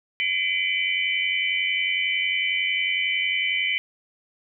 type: tone cluster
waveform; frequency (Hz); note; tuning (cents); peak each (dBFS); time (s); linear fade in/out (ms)
sine; 2040 / 2284 / 2375 / 3028; C7 / D7 / D7 / F#7; -44 / -49 / +19 / +39; -27; 0.2-3.78; 0
effects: none